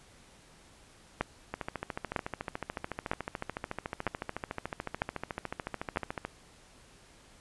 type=two click trains; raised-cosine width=0.5 ms; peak=-19 / -13 dBFS; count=66 / 6; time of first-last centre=1.54-6.25 / 1.21-5.972 s; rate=13.8 / 1.05 Hz; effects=pink hiss -58 dBFS RMS until 7.4 s + resampled to 24000 Hz